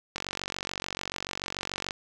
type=click train; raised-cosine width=0.2 ms; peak=-14 dBFS; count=83; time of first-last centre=0.16-1.908 s; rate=46.9 Hz; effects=none